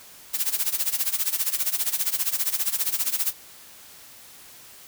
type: noise with tremolo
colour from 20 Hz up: blue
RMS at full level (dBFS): -22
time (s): 0.33-3.33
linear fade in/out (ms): 20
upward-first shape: sine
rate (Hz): 15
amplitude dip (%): 85
effects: white hiss -47 dBFS RMS until 4.87 s